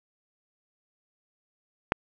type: click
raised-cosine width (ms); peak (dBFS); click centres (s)
0.5; -6; 1.921
effects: none